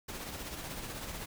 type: noise with tremolo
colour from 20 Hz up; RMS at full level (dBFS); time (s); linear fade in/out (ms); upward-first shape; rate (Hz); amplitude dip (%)
pink; -40; 0.08-1.26; 10; sine; 16; 40
effects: none